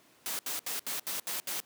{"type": "noise bursts", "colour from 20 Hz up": "white", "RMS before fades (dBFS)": -35, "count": 7, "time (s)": [0.26, 1.602], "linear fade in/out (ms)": 0, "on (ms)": 130, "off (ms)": 72, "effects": ["pink hiss -62 dBFS RMS until 1.65 s", "high-pass 200 Hz 12 dB/octave"]}